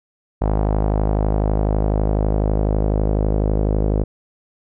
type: tone with low-pass filter sweep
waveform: sawtooth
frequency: 52 Hz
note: G#1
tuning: 3 cents sharp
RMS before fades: -18 dBFS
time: 0.41-4.04 s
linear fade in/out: 10 ms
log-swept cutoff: 780 to 510 Hz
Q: 1.8
effects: none